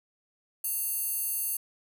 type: tone with high-pass filter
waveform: square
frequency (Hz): 910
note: A#5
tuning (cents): -42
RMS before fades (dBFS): -31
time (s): 0.64-1.57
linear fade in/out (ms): 5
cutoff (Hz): 11000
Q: 3.1
effects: 10-bit